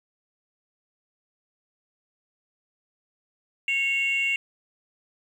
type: tone pair together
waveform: sine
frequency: 2193 / 2765 Hz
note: C#7 / F7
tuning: -19 / -18 cents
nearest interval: major third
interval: 401 cents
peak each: -24 / -23 dBFS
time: 3.68-4.36 s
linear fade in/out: 2 ms
effects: tanh soft clip ceiling -17 dBFS + 9-bit